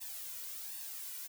blue noise with flanger, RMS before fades -44 dBFS, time 0-1.28 s, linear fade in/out 20 ms, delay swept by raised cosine 1.1 to 2.08 ms, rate 1.3 Hz, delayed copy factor +0.65, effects none

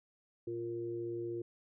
harmonic tone, 116.54 Hz, A#2, in tune, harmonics 1 / 3 / 4, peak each -47 / -37 / -46 dBFS, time 0.47-1.42 s, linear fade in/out 5 ms, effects none

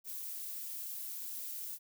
violet noise with amplitude modulation, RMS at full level -40 dBFS, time 0.04-1.79 s, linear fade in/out 50 ms, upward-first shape sine, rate 246 Hz, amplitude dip 50%, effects none

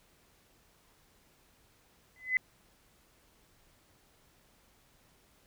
sine tone with exponential growth, 2022 Hz, B6, 40 cents sharp, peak -21 dBFS, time 2.16-2.37 s, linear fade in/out 1 ms, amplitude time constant 44 ms, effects pink hiss -66 dBFS RMS until 5.46 s

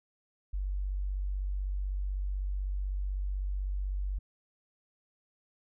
sine tone, 47.99 Hz, G1, 36 cents flat, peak -30 dBFS, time 0.53-4.19 s, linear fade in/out 10 ms, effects none

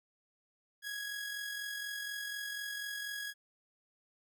sawtooth tone with amplitude modulation, 1661.2 Hz, G#6, in tune, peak -33 dBFS, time 0.82-3.34 s, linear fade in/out 50 ms, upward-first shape sine, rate 44.1 Hz, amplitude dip 40%, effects none

